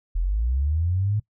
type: linear sweep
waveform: sine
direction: up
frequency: 39 to 108.1 Hz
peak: -20 dBFS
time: 0.15-1.2 s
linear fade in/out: 10 ms
effects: noise-tail reverb RT60 0.1 s tail -21 dB re dry